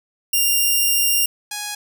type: tone pair in turn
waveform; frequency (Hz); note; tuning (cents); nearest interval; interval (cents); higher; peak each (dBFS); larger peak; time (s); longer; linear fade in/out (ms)
5% pulse; 2794 / 830.7; F7 / G#5; 0 / 0; octave + major sixth; 2100; first; -6 / -14; first; 0.33-1.26 / 1.51-1.75; first; 5
effects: none